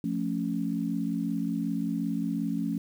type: chord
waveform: sine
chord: F augmented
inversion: none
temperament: equal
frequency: 174.61 / 220 / 277.2 Hz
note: F3 / A3 / C#4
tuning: 0 / 0 / 0 cents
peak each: -32 / -31 / -31 dBFS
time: 0.04-2.78 s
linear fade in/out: 2 ms
effects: 9-bit